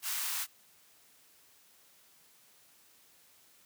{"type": "high-pass noise", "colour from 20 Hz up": "white", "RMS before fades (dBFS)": -35, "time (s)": [0.02, 0.47], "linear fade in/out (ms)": 50, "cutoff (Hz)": 920, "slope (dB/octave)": 24, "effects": ["white hiss -63 dBFS RMS until 3.65 s", "high-pass 80 Hz 12 dB/octave"]}